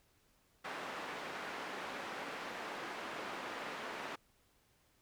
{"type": "band-pass noise", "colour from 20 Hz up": "white", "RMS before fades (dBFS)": -44, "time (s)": [0.64, 4.16], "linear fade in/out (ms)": 10, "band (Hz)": [240, 1700], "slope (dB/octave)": 12, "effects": ["pink hiss -72 dBFS RMS until 5.01 s"]}